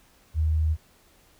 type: tone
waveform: sine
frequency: 78.4 Hz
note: D#2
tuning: 14 cents sharp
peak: -20 dBFS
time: 0.34-0.77 s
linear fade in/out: 50 ms
effects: pink hiss -59 dBFS RMS until 1.39 s